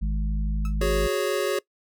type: harmonic tone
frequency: 52.3 Hz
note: G#1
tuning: 13 cents sharp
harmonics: 1 / 3 / 4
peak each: -23 / -33 / -35 dBFS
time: 0.01-1.08 s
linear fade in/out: 20 ms
type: tone with exponential decay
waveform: 30% pulse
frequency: 1300 Hz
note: E6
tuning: 24 cents flat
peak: -33 dBFS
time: 0.65-0.76 s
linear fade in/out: 2 ms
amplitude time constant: 22 ms
type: chord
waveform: square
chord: F# suspended second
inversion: none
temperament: equal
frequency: 370 / 415.3 / 554.4 Hz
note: F#4 / G#4 / C#5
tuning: 0 / 0 / 0 cents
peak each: -28 dBFS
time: 0.81-1.59 s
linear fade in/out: 5 ms
effects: noise-tail reverb RT60 0.1 s tail -22 dB re dry